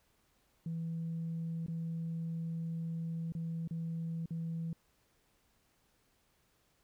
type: tone with dropouts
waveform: sine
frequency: 164.81 Hz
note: E3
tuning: in tune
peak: -34 dBFS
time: 0.66-4.73 s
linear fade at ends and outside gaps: 2 ms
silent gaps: 1.663-1.682 / 3.322-3.35 / 3.676-3.709 / 4.258-4.307 s
effects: tanh soft clip ceiling -32 dBFS + pink hiss -73 dBFS RMS until 6.83 s